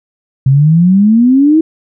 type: exponential sweep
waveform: sine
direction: up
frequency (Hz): 130 to 326.4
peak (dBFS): -4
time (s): 0.46-1.61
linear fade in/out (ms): 5
effects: none